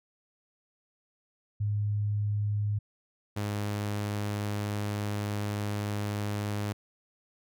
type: tone pair in turn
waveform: sine / sawtooth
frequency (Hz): 103.83 / 103.42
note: G#2 / G#2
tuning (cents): 0 / -7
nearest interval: unison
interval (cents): 7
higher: first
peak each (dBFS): -26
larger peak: neither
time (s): 1.6-2.79 / 3.36-6.73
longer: second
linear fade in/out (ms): 10
effects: none

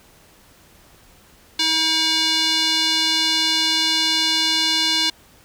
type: tone with band-pass filter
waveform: square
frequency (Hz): 319.9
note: D#4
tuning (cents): +48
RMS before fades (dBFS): -19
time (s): 1.59-5.1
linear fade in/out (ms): 5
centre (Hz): 4000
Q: 3
effects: pink hiss -51 dBFS RMS until 5.44 s

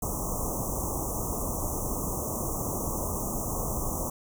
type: band-stop noise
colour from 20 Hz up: pink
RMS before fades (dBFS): -31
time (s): 0.02-4.1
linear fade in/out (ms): 5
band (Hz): 1200 to 5900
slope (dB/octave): 96
effects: none

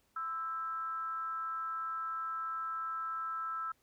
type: tone with frequency modulation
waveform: sine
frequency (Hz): 1318.5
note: E6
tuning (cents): 0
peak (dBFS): -35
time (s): 0.16-3.72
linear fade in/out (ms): 5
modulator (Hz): 288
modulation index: 0.36
effects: pink hiss -73 dBFS RMS until 3.82 s

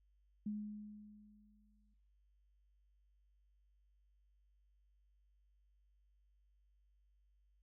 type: tone with exponential decay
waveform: sine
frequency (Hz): 209.8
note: G#3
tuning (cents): +18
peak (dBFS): -37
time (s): 0.46-1.94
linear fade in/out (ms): 5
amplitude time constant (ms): 320
effects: noise-tail reverb RT60 0.6 s tail -19 dB re dry + added 50 Hz sine -70 dBFS peak until 7.62 s

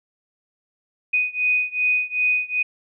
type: beating tone pair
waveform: sine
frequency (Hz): 2489 / 2491.6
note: D#7 / D#7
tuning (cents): 0 / +2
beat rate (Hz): 2.6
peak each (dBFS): -21 / -22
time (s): 1.13-2.63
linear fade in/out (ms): 10
effects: none

